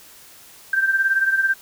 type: beating tone pair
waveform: sine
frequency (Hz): 1568 / 1586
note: G6 / G6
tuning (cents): 0 / +20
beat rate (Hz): 18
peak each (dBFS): -17 / -23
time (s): 0.73-1.54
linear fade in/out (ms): 5
effects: white hiss -46 dBFS RMS until 1.61 s